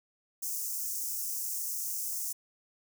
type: high-pass noise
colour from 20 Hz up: white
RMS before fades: -35 dBFS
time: 0.42-2.33 s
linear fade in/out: 10 ms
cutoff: 5600 Hz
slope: 48 dB/octave
effects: none